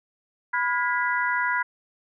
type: harmonic tone with a mistuned harmonic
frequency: 329.6 Hz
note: E4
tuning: in tune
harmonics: 3 / 4 / 5 / 6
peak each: -26 / -27 / -28 / -29 dBFS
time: 0.53-1.63 s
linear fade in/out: 10 ms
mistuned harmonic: 4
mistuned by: +140 cents
effects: none